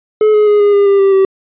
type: tone with pitch steps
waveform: triangle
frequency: 428.5 / 422.1 / 415.8 / 409.6 / 403.5 / 397.5 / 391.6 / 385.7 Hz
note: A4 / G#4 / G#4 / G#4 / G#4 / G4 / G4 / G4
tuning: -46 / +28 / +2 / -24 / -50 / +24 / -2 / -28 cents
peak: -4 dBFS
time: 0.21-1.25 s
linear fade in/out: 2 ms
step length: 130 ms
effects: resampled to 8000 Hz